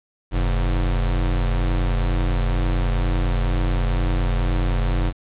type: tone pair together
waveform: square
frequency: 44.8 / 103.83 Hz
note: F1 / G#2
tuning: +45 / 0 cents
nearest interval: octave + minor third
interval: 1455 cents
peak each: -19 / -28 dBFS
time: 0.31-5.13 s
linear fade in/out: 50 ms
effects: resampled to 8000 Hz + 8-bit